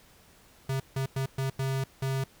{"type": "tone bursts at uneven times", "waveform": "square", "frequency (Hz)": 134, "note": "C3", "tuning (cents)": 42, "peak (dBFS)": -28, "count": 6, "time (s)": [[0.69, 0.8], [0.96, 1.06], [1.16, 1.26], [1.38, 1.5], [1.59, 1.84], [2.02, 2.24]], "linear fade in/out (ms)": 5, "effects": ["pink hiss -58 dBFS RMS until 2.4 s"]}